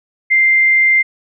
sine tone, 2093 Hz, C7, in tune, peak -8 dBFS, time 0.3-1.03 s, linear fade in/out 20 ms, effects none

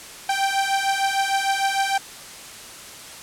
sawtooth beating tone pair, 780 / 786.6 Hz, G5 / G5, -9 / +6 cents, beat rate 6.6 Hz, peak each -19 / -19 dBFS, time 0.29-1.98 s, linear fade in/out 5 ms, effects white hiss -39 dBFS RMS until 3.22 s + low-pass 10000 Hz 12 dB/octave

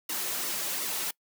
white noise with flanger, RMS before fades -32 dBFS, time 0.09-1.11 s, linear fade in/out 5 ms, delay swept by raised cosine 1.2 to 4.3 ms, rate 2.7 Hz, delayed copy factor -0.65, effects noise-tail reverb RT60 0.1 s tail -24 dB re dry + high-pass 200 Hz 12 dB/octave

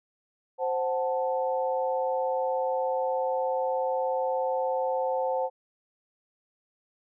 sine chord, F# diminished, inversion second, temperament equal, 523.3 / 740 / 880 Hz, C5 / F#5 / A5, 0 / 0 / 0 cents, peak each -27 / -32 / -31 dBFS, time 0.58-5.5 s, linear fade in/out 50 ms, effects none

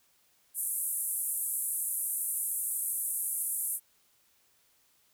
pink band-pass noise, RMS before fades -33 dBFS, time 0.54-3.8 s, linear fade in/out 50 ms, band 9000 to 13000 Hz, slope 48 dB/octave, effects white hiss -68 dBFS RMS until 5.13 s

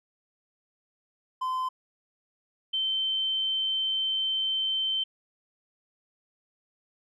triangle / sine tone pair in turn, 1028 / 3098 Hz, C6 / G7, -31 / -21 cents, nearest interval octave + perfect fifth, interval 1910 cents, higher second, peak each -25 / -25 dBFS, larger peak neither, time 1.41-1.69 / 2.73-5.04 s, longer second, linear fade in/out 10 ms, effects none

